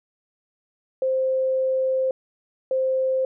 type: tone bursts at uneven times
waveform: sine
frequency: 523.3 Hz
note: C5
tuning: in tune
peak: -19 dBFS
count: 2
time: 1.02-2.11 / 2.71-3.25 s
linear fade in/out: 2 ms
effects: none